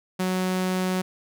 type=tone; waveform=sawtooth; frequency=185 Hz; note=F#3; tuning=in tune; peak=-19 dBFS; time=0.19-1.02 s; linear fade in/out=10 ms; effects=none